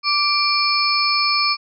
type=tone cluster; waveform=sine; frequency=1170 / 2365 / 4430 / 5150 Hz; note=D6 / D7 / C#8 / E8; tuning=-7 / +12 / -2 / -41 cents; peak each=-21 dBFS; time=0.03-1.57 s; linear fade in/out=50 ms; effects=none